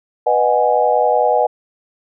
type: chord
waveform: sine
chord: G# minor seventh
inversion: first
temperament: equal with one note detuned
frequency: 493.9 / 614.8 / 740 / 830.6 Hz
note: B4 / D#5 / F#5 / G#5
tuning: 0 / -21 / 0 / 0 cents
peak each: -17 dBFS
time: 0.26-1.47 s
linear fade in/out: 10 ms
effects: none